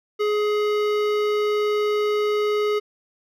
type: tone with hard clipping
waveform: sine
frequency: 419.5 Hz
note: G#4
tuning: 17 cents sharp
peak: -21 dBFS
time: 0.19-2.8 s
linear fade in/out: 20 ms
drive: 16 dB
effects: none

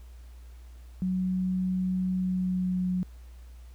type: tone with pitch glide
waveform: sine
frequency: 185 to 182.45 Hz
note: F#3 to F#3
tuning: 0 to -24 cents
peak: -25 dBFS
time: 1.02-3.03 s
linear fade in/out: 0 ms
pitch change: -24 cents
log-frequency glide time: 2.14-2.9 s
effects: added 60 Hz sine -44 dBFS peak until 3.74 s + pink hiss -62 dBFS RMS until 3.74 s

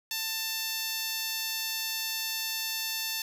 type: tone with band-pass filter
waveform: 10% pulse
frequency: 890 Hz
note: A5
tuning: 20 cents sharp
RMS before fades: -33 dBFS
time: 0.11-3.22 s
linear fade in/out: 2 ms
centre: 9800 Hz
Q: 0.53
effects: none

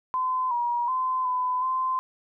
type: tone with pitch steps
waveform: sine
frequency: 1023 / 956 / 1028 / 1006 / 1035 Hz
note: C6 / A#5 / C6 / B5 / C6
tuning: -39 / +43 / -31 / +32 / -19 cents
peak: -23 dBFS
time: 0.14-1.99 s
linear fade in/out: 0 ms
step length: 370 ms
effects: none

